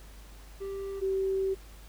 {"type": "tone pair in turn", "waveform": ["triangle", "sine"], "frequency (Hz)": [392, 385], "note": ["G4", "G4"], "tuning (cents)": [0, -31], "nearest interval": "unison", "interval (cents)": 31, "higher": "first", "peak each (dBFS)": [-32, -26], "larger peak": "second", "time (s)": [[0.6, 1.01], [1.01, 1.55]], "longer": "second", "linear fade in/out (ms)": 20, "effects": ["added 50 Hz sine -47 dBFS peak until 1.88 s", "pink hiss -55 dBFS RMS until 1.88 s"]}